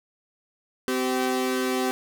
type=tone pair together; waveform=sawtooth; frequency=257.2 / 385.1 Hz; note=C4 / G4; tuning=-30 / -31 cents; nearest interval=perfect fifth; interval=699 cents; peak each=-22 dBFS; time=0.88-1.91 s; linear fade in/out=0 ms; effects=none